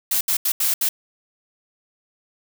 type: noise bursts at uneven times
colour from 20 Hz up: blue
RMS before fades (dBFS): -20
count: 5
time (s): 0.11-0.21 / 0.28-0.37 / 0.45-0.52 / 0.6-0.74 / 0.81-0.89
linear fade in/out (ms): 5
effects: none